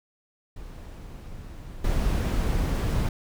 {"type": "noise with level steps", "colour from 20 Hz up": "brown", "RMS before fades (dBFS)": [-40, -24], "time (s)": [0.56, 3.09], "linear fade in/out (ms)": 5, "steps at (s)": 1.84, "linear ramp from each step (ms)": 5, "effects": []}